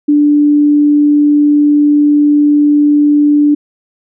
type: tone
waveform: sine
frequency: 293.7 Hz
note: D4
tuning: in tune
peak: -5 dBFS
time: 0.08-3.55 s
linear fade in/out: 10 ms
effects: none